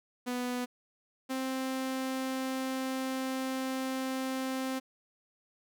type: tone pair in turn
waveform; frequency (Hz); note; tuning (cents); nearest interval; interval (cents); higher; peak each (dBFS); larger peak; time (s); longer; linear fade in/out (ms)
sawtooth; 247.5 / 262.4; B3 / C4; +4 / +5; minor second; 101; second; -28; neither; 0.26-0.66 / 1.29-4.8; second; 20
effects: none